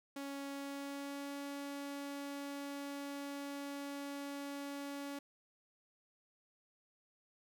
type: tone with pitch glide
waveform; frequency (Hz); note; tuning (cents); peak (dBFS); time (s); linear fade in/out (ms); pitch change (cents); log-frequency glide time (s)
sawtooth; 278.6 to 282.2; C#4 to C#4; +9 to +31; -38; 0.16-5.19; 5; +22; 0.5-1.36
effects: none